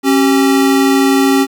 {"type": "tone pair together", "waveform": "square", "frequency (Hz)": [272.7, 385.6], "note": ["C#4", "G4"], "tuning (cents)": [-28, -28], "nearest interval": "tritone", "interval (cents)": 600, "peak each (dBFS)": [-10, -15], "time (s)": [0.03, 1.47], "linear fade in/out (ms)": 50, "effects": ["8-bit"]}